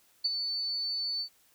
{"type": "tone with ADSR envelope", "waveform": "sine", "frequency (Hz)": 4497, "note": "C#8", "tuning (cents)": 24, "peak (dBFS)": -23, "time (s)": [0.24, 1.29], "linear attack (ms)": 13, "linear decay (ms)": 29, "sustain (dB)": -7, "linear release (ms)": 82, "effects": ["white hiss -65 dBFS RMS until 1.54 s"]}